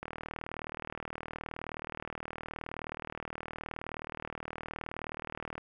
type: click train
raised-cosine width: 0.5 ms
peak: -23 dBFS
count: 218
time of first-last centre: 0.03-5.58 s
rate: 39.1 Hz
effects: none